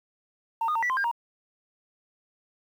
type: tone with pitch steps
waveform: sine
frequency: 910 / 1228 / 911 / 1959 / 1039 / 1603 / 940 Hz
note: A#5 / D#6 / A#5 / B6 / C6 / G6 / A#5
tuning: -42 / -23 / -40 / -15 / -12 / +38 / +14 cents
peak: -22 dBFS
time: 0.61-1.114 s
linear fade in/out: 5 ms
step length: 72 ms
effects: tanh soft clip ceiling -21 dBFS + 9-bit